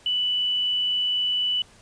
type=tone; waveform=sine; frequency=2972 Hz; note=F#7; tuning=7 cents sharp; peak=-21 dBFS; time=0.06-1.62 s; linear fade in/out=2 ms; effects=pink hiss -53 dBFS RMS until 1.81 s + resampled to 22050 Hz